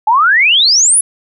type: exponential sweep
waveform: sine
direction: up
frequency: 830.6 to 10970 Hz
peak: -6 dBFS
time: 0.07-1.01 s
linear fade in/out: 5 ms
effects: none